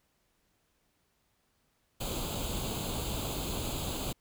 pink noise with comb filter, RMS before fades -35 dBFS, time 2-4.13 s, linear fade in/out 10 ms, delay 0.27 ms, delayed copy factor +0.8, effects pink hiss -74 dBFS RMS until 4.2 s

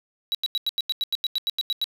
triangle tone bursts, 3896 Hz, B7, 24 cents flat, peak -20 dBFS, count 14, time 0.32-1.842 s, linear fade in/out 0 ms, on 27 ms, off 88 ms, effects 9-bit

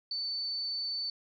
sine tone, 4515 Hz, C#8, 31 cents sharp, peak -32 dBFS, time 0.11-1.1 s, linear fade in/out 2 ms, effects none

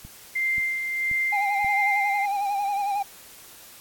click train, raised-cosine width 5 ms, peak -29 dBFS, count 4, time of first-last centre 0.05-1.646 s, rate 1.88 Hz
sine tone with tremolo, 2093 Hz, C7, in tune, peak -21 dBFS, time 0.35-2.26 s, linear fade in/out 10 ms, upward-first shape sine, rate 1.5 Hz, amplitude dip 45%
triangle tone with vibrato, 805 Hz, G5, 46 cents sharp, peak -21 dBFS, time 1.32-3.03 s, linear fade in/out 10 ms, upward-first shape sine, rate 11 Hz, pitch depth 52 cents each way
effects white hiss -47 dBFS RMS until 3.8 s + AAC 64 kbps

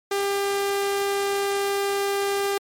sawtooth tone, 398.7 Hz, G4, 29 cents sharp, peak -18 dBFS, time 0.11-2.58 s, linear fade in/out 5 ms, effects MP3 64 kbps

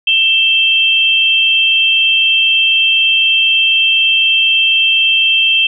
sine tone pair together, 2659 / 3162 Hz, E7 / G7, +14 / +14 cents, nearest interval minor third, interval 300 cents, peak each -11 dBFS, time 0.07-5.67 s, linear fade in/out 5 ms, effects none

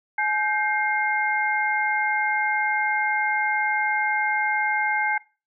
sine tone cluster, 847 / 1566 / 2123 Hz, G#5 / G6 / C7, +34 / -2 / +25 cents, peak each -25 dBFS, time 0.18-5.18 s, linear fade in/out 5 ms, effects noise-tail reverb RT60 0.3 s tail -20 dB re dry

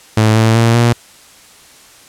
sawtooth tone with pitch steps, 109.3 / 112.31 / 115.4 / 118.57 Hz, A2 / A2 / A#2 / A#2, -11 / +36 / -17 / +30 cents, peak -4 dBFS, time 0.17-0.93 s, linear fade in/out 5 ms, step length 190 ms, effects white hiss -42 dBFS RMS until 2.08 s + low-pass 10000 Hz 12 dB/octave

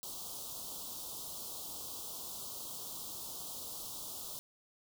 white band-stop noise, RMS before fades -44 dBFS, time 0.03-4.39 s, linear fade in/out 0 ms, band 1200 to 3200 Hz, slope 48 dB/octave, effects none

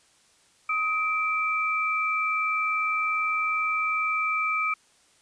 sine tone pair together, 1261.4 / 2339 Hz, D#6 / D7, +23 / -8 cents, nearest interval major seventh, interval 1069 cents, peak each -26 dBFS, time 0.69-4.74 s, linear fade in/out 5 ms, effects white hiss -61 dBFS RMS until 5.21 s + resampled to 22050 Hz

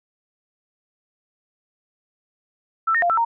sine tone with pitch steps, 1327 / 1839 / 696 / 1330 / 927 Hz, E6 / A#6 / F5 / E6 / A#5, +11 / -24 / -6 / +15 / -10 cents, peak -16 dBFS, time 2.87-3.25 s, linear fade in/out 10 ms, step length 76 ms, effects none

